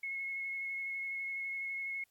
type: tone with vibrato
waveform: sine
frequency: 2176 Hz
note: C#7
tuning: 33 cents flat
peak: -36 dBFS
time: 0.03-2.04 s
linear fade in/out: 5 ms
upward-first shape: square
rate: 12 Hz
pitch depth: 10 cents each way
effects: white hiss -74 dBFS RMS until 2.1 s + AAC 64 kbps